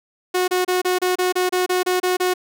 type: tone bursts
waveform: sawtooth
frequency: 364.8 Hz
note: F#4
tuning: 24 cents flat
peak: -13 dBFS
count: 12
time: 0.34-2.339 s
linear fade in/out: 10 ms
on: 140 ms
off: 29 ms
effects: none